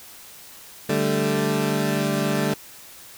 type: chord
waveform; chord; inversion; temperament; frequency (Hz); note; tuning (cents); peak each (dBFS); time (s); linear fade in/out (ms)
20% pulse; D suspended fourth; none; equal; 146.83 / 196 / 220; D3 / G3 / A3; 0 / 0 / 0; -20; 0.89-2.54; 5
effects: white hiss -44 dBFS RMS until 3.17 s